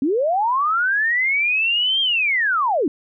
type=linear two-way sweep; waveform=sine; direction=up then down; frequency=250.3 to 3224 to 250.3 Hz; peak=-16 dBFS; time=0.02-2.88 s; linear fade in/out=2 ms; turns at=2.01 s; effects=none